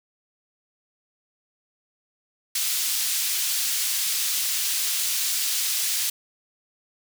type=high-pass noise; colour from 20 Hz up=pink; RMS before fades=-25 dBFS; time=2.55-6.1 s; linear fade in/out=5 ms; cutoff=3900 Hz; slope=12 dB/octave; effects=none